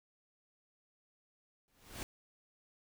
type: noise with exponential growth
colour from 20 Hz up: pink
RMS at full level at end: -40 dBFS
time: 1.68-2.03 s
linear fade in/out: 0 ms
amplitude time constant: 76 ms
effects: none

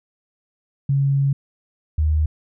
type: tone pair in turn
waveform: sine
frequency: 138.59 / 77.02 Hz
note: C#3 / D#2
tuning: 0 / -17 cents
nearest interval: minor seventh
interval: 1017 cents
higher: first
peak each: -15 dBFS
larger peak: neither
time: 0.89-1.33 / 1.98-2.26 s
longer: first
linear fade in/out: 5 ms
effects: none

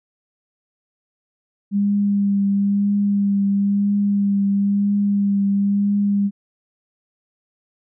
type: tone with vibrato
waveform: sine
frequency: 200.9 Hz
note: G3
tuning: 43 cents sharp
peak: -15 dBFS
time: 1.71-6.31 s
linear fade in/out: 50 ms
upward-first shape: triangle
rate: 1 Hz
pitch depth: 21 cents each way
effects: none

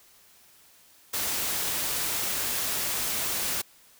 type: noise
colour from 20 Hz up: white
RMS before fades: -29 dBFS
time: 1.13-3.62 s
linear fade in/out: 10 ms
effects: white hiss -57 dBFS RMS until 3.99 s

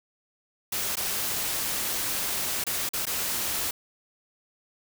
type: noise with dropouts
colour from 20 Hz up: white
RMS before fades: -29 dBFS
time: 0.72-3.71 s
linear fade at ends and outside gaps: 5 ms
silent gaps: 0.956-0.969 / 2.64-2.666 / 2.891-2.934 / 3.055-3.067 s
effects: none

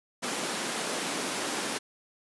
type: high-pass noise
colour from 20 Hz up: pink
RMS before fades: -32 dBFS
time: 0.22-1.79 s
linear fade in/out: 20 ms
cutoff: 210 Hz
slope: 24 dB/octave
effects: resampled to 24000 Hz

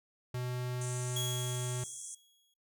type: tone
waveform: square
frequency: 124.6 Hz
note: B2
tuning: 16 cents sharp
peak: -35 dBFS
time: 0.34-1.84 s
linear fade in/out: 5 ms
type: band-pass noise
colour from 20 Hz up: pink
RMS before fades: -45 dBFS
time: 0.81-2.15 s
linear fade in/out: 5 ms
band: 6000 to 9900 Hz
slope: 96 dB/octave
type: tone with exponential decay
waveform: sawtooth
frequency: 3322 Hz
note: G#7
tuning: in tune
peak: -30 dBFS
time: 1.16-2.54 s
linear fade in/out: 5 ms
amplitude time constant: 300 ms
effects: noise-tail reverb RT60 0.4 s tail -24 dB re dry

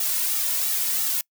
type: noise with flanger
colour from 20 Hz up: blue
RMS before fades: -24 dBFS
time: 0-1.21 s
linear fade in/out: 2 ms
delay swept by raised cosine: 1.9 to 2.55 ms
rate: 2.9 Hz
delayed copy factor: -0.9
effects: noise-tail reverb RT60 0.1 s tail -25 dB re dry

